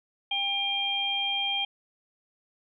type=harmonic tone; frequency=799 Hz; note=G5; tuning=33 cents sharp; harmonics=1 / 3 / 4; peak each=-34 / -33 / -27 dBFS; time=0.31-1.65 s; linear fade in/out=5 ms; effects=none